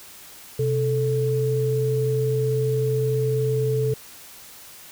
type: tone pair together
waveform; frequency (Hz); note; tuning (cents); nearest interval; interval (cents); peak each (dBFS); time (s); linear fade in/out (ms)
sine; 128.75 / 438.1; C3 / A4; -28 / -7; octave + major sixth; 2121; -22; 0.59-3.94; 5
effects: white hiss -44 dBFS RMS until 4.91 s